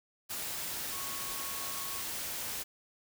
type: tone in noise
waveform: sine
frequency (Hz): 1102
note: C#6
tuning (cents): -11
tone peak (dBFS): -46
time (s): 0.92-2.02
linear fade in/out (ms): 20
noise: white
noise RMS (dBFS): -38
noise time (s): 0.29-2.64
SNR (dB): -11
effects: none